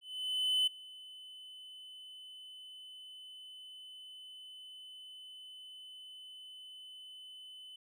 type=tone with ADSR envelope; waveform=triangle; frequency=3023 Hz; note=F#7; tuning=36 cents sharp; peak=-25 dBFS; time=0.01-7.76 s; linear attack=660 ms; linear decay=9 ms; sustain=-22 dB; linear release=4 ms; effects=none